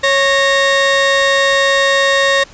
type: tone pair together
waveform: 30% pulse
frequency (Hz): 550 / 1855.9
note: C#5 / A#6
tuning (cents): -14 / -8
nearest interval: octave + major sixth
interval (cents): 2106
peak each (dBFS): -10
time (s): 0.03-2.44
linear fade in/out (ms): 10
effects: pink hiss -40 dBFS RMS until 2.53 s + resampled to 16000 Hz